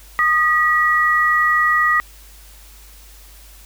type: tone pair together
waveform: sine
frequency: 1232 / 1928.2 Hz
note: D#6 / B6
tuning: -17 / -42 cents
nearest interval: minor sixth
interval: 775 cents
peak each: -16 / -15 dBFS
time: 0.19-2 s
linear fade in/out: 0 ms
effects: added 50 Hz sine -42 dBFS peak until 3.65 s + white hiss -46 dBFS RMS until 3.65 s